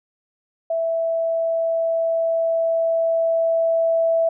sine tone with level ramp, 659.3 Hz, E5, in tune, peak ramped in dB -19 to -15 dBFS, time 0.7-4.29 s, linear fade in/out 5 ms, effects none

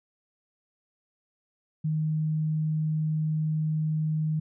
sine tone, 155.56 Hz, D#3, in tune, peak -24 dBFS, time 1.84-4.4 s, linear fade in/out 10 ms, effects none

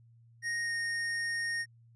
square tone with pitch glide, 1864.7 to 1851.8 Hz, A#6 to A#6, 0 to -12 cents, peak -32 dBFS, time 0.42-1.66 s, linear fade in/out 50 ms, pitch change -12 cents, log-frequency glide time 0.63-0.72 s, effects added 116 Hz sine -57 dBFS peak until 1.95 s + resampled to 22050 Hz

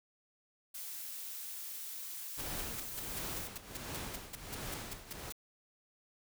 blue noise, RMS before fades -44 dBFS, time 0.74-3.48 s, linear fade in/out 10 ms
pink noise with tremolo, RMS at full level -41 dBFS, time 2.37-5.31 s, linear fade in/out 20 ms, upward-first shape triangle, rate 1.4 Hz, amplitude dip 80%
white noise bursts, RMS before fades -42 dBFS, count 16, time 2.39-5.324 s, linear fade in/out 5 ms, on 24 ms, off 170 ms
effects none

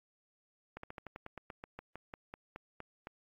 slowing click train, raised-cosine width 0.5 ms, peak -29 dBFS, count 17, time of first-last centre 0.77-3.071 s, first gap 64 ms, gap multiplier 1.1, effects AAC 32 kbps

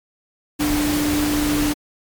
sine tone in noise, 296.2 Hz, D4, 15 cents sharp, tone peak -18 dBFS, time 0.59-1.74 s, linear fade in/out 20 ms, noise pink, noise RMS -24 dBFS, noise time 0.59-1.74 s, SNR +3 dB, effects MP3 96 kbps

